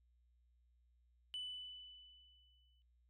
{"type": "tone with exponential decay", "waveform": "sine", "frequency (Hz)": 2991, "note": "F#7", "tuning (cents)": 18, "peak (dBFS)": -39, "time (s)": [1.34, 2.82], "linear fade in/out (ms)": 0, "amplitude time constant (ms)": 320, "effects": ["tanh soft clip ceiling -40 dBFS", "added 60 Hz sine -70 dBFS peak until 3.09 s"]}